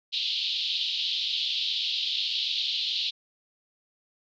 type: band-pass noise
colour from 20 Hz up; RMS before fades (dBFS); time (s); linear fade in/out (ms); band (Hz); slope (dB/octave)
white; -29; 0.12-3.11; 20; 3000 to 4200; 48
effects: none